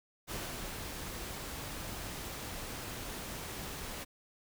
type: noise with ADSR envelope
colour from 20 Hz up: pink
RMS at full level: -39 dBFS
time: 0.27-4.05 s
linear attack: 41 ms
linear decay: 290 ms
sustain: -3 dB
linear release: 22 ms
effects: none